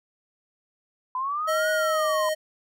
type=linear two-way sweep; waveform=sine; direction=up then down; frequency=1000 to 1480 to 1000 Hz; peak=-25 dBFS; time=1.15-2.29 s; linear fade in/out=2 ms; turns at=1.7 s
type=tone with pitch glide; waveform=square; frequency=628 to 622.9 Hz; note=D#5 to D#5; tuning=+16 to +2 cents; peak=-24 dBFS; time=1.47-2.35 s; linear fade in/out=20 ms; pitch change=-14 cents; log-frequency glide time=1.78-2.1 s
effects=none